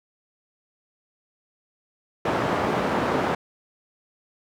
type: band-pass noise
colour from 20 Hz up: white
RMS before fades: -24 dBFS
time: 2.25-3.35 s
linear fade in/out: 5 ms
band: 120 to 900 Hz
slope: 12 dB/octave
effects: none